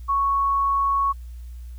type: tone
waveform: sine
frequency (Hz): 1108.7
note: C#6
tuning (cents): 0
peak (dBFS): -18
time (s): 0.08-1.13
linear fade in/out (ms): 20
effects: added 60 Hz sine -34 dBFS peak until 1.78 s + white hiss -60 dBFS RMS until 1.78 s